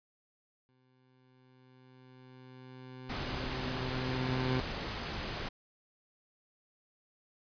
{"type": "tone with exponential growth", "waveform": "20% pulse", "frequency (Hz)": 128.4, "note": "C3", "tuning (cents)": -32, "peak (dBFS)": -24, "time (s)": [0.69, 4.6], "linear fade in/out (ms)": 0, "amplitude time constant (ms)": 850}
{"type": "noise", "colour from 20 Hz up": "pink", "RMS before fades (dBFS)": -38, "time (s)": [3.09, 5.49], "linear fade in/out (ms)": 10}
{"effects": ["resampled to 11025 Hz"]}